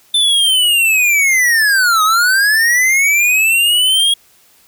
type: linear two-way sweep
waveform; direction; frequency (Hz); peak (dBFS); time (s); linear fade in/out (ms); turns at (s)
square; down then up; 3553 to 1244.5 to 3298; -10; 0.14-4.14; 5; 2.03
effects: white hiss -50 dBFS RMS until 4.67 s